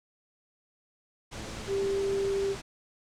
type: low-pass noise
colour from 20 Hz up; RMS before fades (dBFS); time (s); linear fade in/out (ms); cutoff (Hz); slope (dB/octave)
pink; -41; 1.31-2.62; 20; 8100; 24
type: click train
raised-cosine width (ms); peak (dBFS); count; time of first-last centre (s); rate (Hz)
2; -35; 101; 1.36-2.277; 109
type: tone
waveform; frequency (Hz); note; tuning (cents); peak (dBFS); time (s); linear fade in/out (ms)
sine; 393.7; G4; +8; -26; 1.67-2.56; 50
effects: none